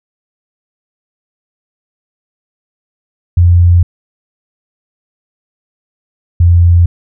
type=tone pair in turn; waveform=sine; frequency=87.31 / 86.41 Hz; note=F2 / F2; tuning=0 / -18 cents; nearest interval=unison; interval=18 cents; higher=first; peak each=-3 dBFS; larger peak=neither; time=3.37-3.83 / 6.4-6.86 s; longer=neither; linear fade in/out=5 ms; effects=none